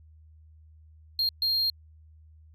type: tone bursts at uneven times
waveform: triangle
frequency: 4220 Hz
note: C8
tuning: 14 cents sharp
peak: -22 dBFS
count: 2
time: 1.19-1.29 / 1.42-1.7 s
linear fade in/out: 2 ms
effects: added 78 Hz sine -51 dBFS peak until 2.54 s